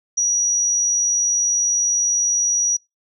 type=tone; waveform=sine; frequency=5800 Hz; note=F#8; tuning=35 cents flat; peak=-15 dBFS; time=0.17-2.77 s; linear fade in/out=10 ms; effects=noise-tail reverb RT60 0.2 s tail -26 dB re dry